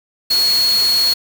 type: tone in noise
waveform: sine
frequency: 4330 Hz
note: C#8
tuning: 41 cents flat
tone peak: -12 dBFS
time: 0.3-1.14 s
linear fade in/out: 10 ms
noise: white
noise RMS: -24 dBFS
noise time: 0.3-1.14 s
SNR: +9 dB
effects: none